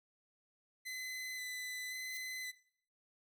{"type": "tone with vibrato", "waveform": "sawtooth", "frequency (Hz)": 2017, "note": "B6", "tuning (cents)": 36, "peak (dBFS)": -38, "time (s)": [0.85, 2.52], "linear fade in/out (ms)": 20, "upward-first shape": "square", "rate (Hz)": 0.94, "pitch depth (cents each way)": 11}
{"type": "noise with exponential growth", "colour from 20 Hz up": "violet", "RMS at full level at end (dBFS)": -45, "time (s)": [2.04, 2.17], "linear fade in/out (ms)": 0, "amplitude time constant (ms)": 28}
{"effects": ["noise-tail reverb RT60 0.6 s tail -19 dB re dry"]}